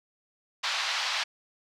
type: band-pass noise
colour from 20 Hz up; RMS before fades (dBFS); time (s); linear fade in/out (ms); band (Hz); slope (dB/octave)
white; -30; 0.63-1.24; 10; 780 to 4700; 24
effects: none